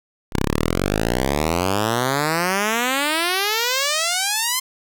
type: exponential sweep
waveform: 5% pulse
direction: up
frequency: 30.93 to 1052 Hz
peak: -7 dBFS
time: 0.32-4.6 s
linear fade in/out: 10 ms
effects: none